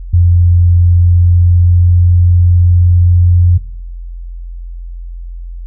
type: tone with pitch glide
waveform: sine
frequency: 87.31 to 88.07 Hz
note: F2 to F2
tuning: 0 to +15 cents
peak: -4 dBFS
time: 0.13-3.58 s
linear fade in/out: 10 ms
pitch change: +15 cents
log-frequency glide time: 0.67-2.07 s
effects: noise-tail reverb RT60 0.7 s tail -18 dB re dry + added 43 Hz sine -22 dBFS peak until 5.66 s